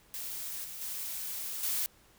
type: noise with level steps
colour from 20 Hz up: blue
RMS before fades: -39 / -43 / -38 / -32 dBFS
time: 0.14-1.86 s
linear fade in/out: 0 ms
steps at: 0.64 / 0.81 / 1.63 s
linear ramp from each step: 5 ms
effects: pink hiss -62 dBFS RMS until 2.18 s